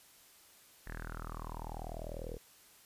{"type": "tone with low-pass filter sweep", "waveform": "sawtooth", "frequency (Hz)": 40.15, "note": "E1", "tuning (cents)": -45, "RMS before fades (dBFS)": -43, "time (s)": [0.86, 2.38], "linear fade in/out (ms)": 20, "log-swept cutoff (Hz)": [1800, 460], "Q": 7.8, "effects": ["white hiss -61 dBFS RMS until 2.85 s", "resampled to 32000 Hz"]}